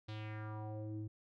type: tone with low-pass filter sweep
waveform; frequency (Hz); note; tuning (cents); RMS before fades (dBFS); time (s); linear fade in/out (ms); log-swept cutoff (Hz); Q
square; 107.7; A2; -37; -44; 0.08-1.08; 10; 4100 to 240; 2.8
effects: none